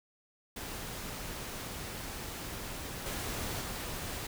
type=noise with level steps; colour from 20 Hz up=pink; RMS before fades=-41 / -37 / -39 dBFS; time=0.56-4.27 s; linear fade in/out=5 ms; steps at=3.06 / 3.61 s; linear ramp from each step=2 ms; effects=none